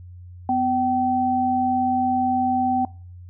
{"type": "tone pair together", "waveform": "sine", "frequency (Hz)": [250.4, 769.2], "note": ["B3", "G5"], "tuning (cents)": [24, -33], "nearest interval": "octave + perfect fifth", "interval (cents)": 1943, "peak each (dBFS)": [-23, -19], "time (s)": [0.49, 2.85], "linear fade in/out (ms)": 2, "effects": ["noise-tail reverb RT60 0.4 s tail -22 dB re dry", "added 89 Hz sine -38 dBFS peak until 3.29 s"]}